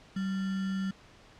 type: tone with sample-and-hold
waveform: sine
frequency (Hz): 191.7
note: G3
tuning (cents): -38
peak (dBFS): -29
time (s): 0.16-0.91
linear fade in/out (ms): 5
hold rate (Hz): 1575
effects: pink hiss -56 dBFS RMS until 1.39 s + low-pass 5000 Hz 12 dB/octave